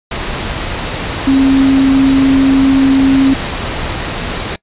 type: tone in noise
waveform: sine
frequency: 269.4 Hz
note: C#4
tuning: 49 cents flat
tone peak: -6 dBFS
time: 1.27-3.34 s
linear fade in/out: 5 ms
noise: pink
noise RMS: -19 dBFS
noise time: 0.11-4.56 s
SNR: +10 dB
effects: noise-tail reverb RT60 0.1 s tail -23 dB re dry + resampled to 8000 Hz